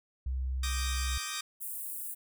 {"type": "tone", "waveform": "sine", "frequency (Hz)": 64.7, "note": "C2", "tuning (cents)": -19, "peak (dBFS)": -30, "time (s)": [0.26, 1.18], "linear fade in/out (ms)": 5}
{"type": "chord", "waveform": "10% pulse", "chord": "Eb major seventh", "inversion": "third", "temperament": "equal", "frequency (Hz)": [1174.7, 1244.5, 1568, 1864.7], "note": ["D6", "Eb6", "G6", "Bb6"], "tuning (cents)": [0, 0, 0, 0], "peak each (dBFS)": -32, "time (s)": [0.63, 1.41], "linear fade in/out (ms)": 5}
{"type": "high-pass noise", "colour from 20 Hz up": "white", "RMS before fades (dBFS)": -39, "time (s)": [1.6, 2.15], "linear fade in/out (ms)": 20, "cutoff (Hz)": 8400, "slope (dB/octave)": 48}
{"effects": []}